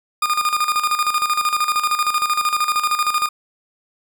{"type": "tone with tremolo", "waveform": "40% pulse", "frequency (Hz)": 1219, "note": "D#6", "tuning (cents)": -36, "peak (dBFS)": -14, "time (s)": [0.22, 3.29], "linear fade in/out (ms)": 5, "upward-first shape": "square", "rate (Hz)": 13, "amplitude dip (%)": 65, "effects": []}